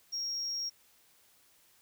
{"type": "tone", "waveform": "sine", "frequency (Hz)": 5588, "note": "F8", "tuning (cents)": 0, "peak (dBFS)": -31, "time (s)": [0.12, 0.7], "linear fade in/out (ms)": 20, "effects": ["tanh soft clip ceiling -31 dBFS", "white hiss -65 dBFS RMS until 1.81 s"]}